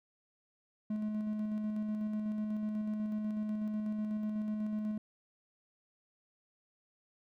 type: tone with tremolo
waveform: triangle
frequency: 213.2 Hz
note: G#3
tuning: 46 cents sharp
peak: -30 dBFS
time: 0.9-4.98 s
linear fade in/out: 5 ms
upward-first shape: square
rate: 8.1 Hz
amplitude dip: 25%
effects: none